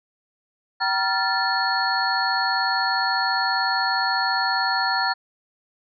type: tone cluster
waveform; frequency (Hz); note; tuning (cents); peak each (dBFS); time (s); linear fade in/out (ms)
sine; 771 / 952 / 1387 / 1753 / 4345; G5 / A#5 / F6 / A6 / C#8; -29 / +36 / -12 / -7 / -35; -26; 0.8-5.14; 20
effects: none